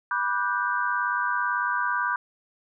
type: chord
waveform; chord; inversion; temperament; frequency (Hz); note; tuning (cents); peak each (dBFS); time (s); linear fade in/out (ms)
sine; G major seventh; first; just; 980 / 1176 / 1470 / 1568; B5 / D6 / F#6 / G6; -14 / +2 / -12 / 0; -28 / -29 / -30 / -28; 0.11-2.16; 2
effects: none